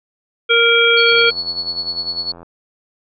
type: harmonic tone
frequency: 466.2 Hz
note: A#4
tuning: in tune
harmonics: 1 / 3 / 5 / 7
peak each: -15 / -15 / -15 / -15 dBFS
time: 0.49-1.31 s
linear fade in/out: 20 ms
type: tone with tremolo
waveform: sine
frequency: 4400 Hz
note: C#8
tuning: 14 cents flat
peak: -17 dBFS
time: 0.97-2.32 s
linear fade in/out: 5 ms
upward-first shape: sine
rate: 10 Hz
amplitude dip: 70%
type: click train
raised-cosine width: 1 ms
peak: -24 dBFS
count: 113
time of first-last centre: 1.12-2.43 s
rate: 85.5 Hz
effects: none